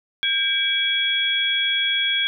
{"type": "tone cluster", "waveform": "sine", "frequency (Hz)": [1601, 2307, 3329], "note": ["G6", "D7", "G#7"], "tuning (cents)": [36, -31, 3], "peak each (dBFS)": [-26, -25, -20], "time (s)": [0.23, 2.27], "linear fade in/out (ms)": 0, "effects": []}